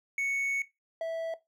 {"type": "tone pair in turn", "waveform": "triangle", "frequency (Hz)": [2217, 656.1], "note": ["C#7", "E5"], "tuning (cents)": [0, -8], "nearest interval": "octave + major sixth", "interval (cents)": 2108, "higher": "first", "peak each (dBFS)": [-26, -28], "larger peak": "first", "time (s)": [[0.18, 0.62], [1.01, 1.34]], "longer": "first", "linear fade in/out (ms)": 2, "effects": ["noise-tail reverb RT60 0.2 s tail -17 dB re dry"]}